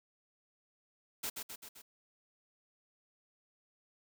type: noise with echo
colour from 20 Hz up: white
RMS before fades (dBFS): -38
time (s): 1.23-1.3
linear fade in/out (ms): 10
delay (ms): 130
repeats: 4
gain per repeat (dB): -4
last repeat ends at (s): 1.82
effects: none